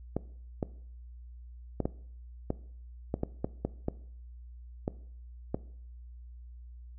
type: clicks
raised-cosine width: 2 ms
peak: -16 dBFS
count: 12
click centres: 0.166 / 0.628 / 1.803 / 1.855 / 2.504 / 3.141 / 3.234 / 3.445 / 3.65 / 3.884 / 4.879 / 5.545 s
effects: noise-tail reverb RT60 0.6 s tail -19 dB re dry + added 60 Hz sine -45 dBFS peak until 6.98 s